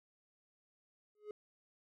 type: tone with exponential growth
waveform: triangle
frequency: 420.3 Hz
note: G#4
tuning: 21 cents sharp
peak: -37 dBFS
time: 1.15-1.31 s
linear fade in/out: 2 ms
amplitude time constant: 33 ms
effects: none